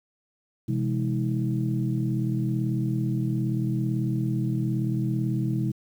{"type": "tone cluster", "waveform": "sine", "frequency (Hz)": [128.6, 166.3, 207.1, 320.4], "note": ["C3", "E3", "G#3", "E4"], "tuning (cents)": [-30, 16, -5, -49], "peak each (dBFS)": [-25, -32, -29, -31], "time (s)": [0.68, 5.72], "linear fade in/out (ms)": 10, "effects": ["tanh soft clip ceiling -13 dBFS", "9-bit"]}